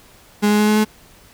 35% pulse tone with pitch steps, 207.7 / 209.4 / 211.1 / 212.8 / 214.5 Hz, G#3 / G#3 / G#3 / G#3 / A3, 0 / +15 / +29 / +42 / -44 cents, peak -11 dBFS, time 0.42-0.85 s, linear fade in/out 20 ms, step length 86 ms, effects pink hiss -48 dBFS RMS until 1.33 s

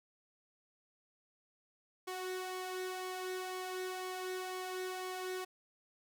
sawtooth tone with flanger, 370 Hz, F#4, in tune, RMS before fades -41 dBFS, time 2.07-5.45 s, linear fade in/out 10 ms, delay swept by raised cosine 0.9 to 2.2 ms, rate 2 Hz, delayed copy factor +0.5, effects none

